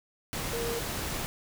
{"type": "tone in noise", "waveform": "sine", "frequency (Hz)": 467.2, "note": "A#4", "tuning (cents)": 4, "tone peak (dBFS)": -32, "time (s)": [0.53, 0.79], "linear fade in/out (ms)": 0, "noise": "pink", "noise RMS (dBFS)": -34, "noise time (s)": [0.33, 1.26], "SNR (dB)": -1, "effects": []}